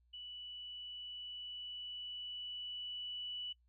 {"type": "tone with level ramp", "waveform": "sine", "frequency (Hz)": 2960, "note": "F#7", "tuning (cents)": 0, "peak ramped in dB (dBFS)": [-46, -40], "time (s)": [0.13, 3.53], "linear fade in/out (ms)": 10, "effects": ["noise-tail reverb RT60 0.1 s tail -23 dB re dry", "added 60 Hz sine -69 dBFS peak until 3.68 s"]}